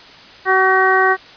harmonic tone with a mistuned harmonic, 377.7 Hz, F#4, 36 cents sharp, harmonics 1 / 2 / 3 / 4 / 5, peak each -17 / -17 / -17 / -17 / -17 dBFS, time 0.45-1.17 s, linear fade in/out 50 ms, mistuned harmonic 4, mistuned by +18 cents, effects white hiss -40 dBFS RMS until 1.36 s + resampled to 11025 Hz

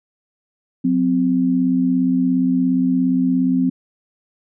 sine tone pair together, 182.2 / 259.4 Hz, F#3 / C4, -26 / -15 cents, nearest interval tritone, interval 611 cents, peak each -20 / -15 dBFS, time 0.84-3.7 s, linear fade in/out 10 ms, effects none

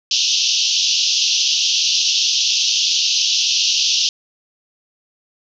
white band-pass noise, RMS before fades -17 dBFS, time 0.11-4.09 s, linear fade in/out 2 ms, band 2700 to 6200 Hz, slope 96 dB/octave, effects none

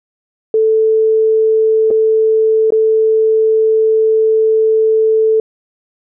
sine tone with dropouts, 440 Hz, A4, in tune, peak -8 dBFS, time 0.54-5.4 s, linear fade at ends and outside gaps 2 ms, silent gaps 1.905-1.91 / 2.705-2.722 s, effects none

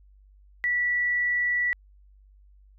sine tone, 1950 Hz, B6, 23 cents flat, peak -22 dBFS, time 0.64-1.73 s, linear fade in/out 0 ms, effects added 49 Hz sine -52 dBFS peak until 2.78 s

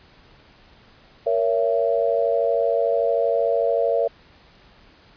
sine chord, A# diminished, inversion none, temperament just, 466.2 / 559.4 / 671.3 Hz, A#4 / C#5 / E5, 0 / +16 / +31 cents, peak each -22 dBFS, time 1.26-4.08 s, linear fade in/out 10 ms, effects pink hiss -52 dBFS RMS until 5.16 s + resampled to 11025 Hz

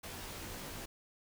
pink noise with comb filter, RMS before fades -45 dBFS, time 0.03-0.86 s, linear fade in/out 10 ms, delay 17 ms, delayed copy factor -0.85, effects none

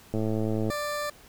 click train, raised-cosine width 2 ms, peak -16 dBFS, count 62, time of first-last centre 0.14-0.7 s, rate 109 Hz
20% pulse tone, 590 Hz, D5, 8 cents sharp, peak -24 dBFS, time 0.7-1.1 s, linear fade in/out 5 ms
effects pink hiss -53 dBFS RMS until 1.28 s

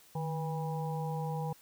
harmonic tone with a mistuned harmonic, 162.4 Hz, E3, 26 cents flat, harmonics 1 / 3 / 5 / 6, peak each -34 / -41 / -40 / -45 dBFS, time 0.15-1.53 s, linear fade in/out 5 ms, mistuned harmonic 1, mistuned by -91 cents, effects white hiss -60 dBFS RMS until 1.61 s

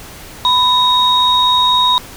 sine tone pair together, 996 / 3760 Hz, B5 / A#7, +14 / +14 cents, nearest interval octave + major seventh, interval 2300 cents, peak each -11 dBFS, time 0.45-1.98 s, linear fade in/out 0 ms, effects tanh soft clip ceiling -2 dBFS + pink hiss -34 dBFS RMS until 2.16 s

